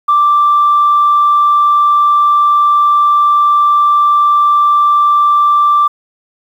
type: tone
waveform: sine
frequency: 1174.7 Hz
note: D6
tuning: in tune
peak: -5 dBFS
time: 0.08-5.88 s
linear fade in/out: 10 ms
effects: tanh soft clip ceiling -2 dBFS + 7-bit